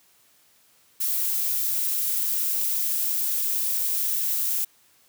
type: noise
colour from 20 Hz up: violet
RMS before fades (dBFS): -25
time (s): 1-4.65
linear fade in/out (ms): 10
effects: white hiss -60 dBFS RMS until 5.08 s + high-pass 60 Hz 12 dB/octave